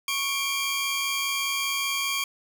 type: tone cluster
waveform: sawtooth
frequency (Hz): 1106 / 2362 / 3233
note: C#6 / D7 / G#7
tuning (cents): -4 / +9 / -47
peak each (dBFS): -28 / -25 / -27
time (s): 0.08-2.24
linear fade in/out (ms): 2
effects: none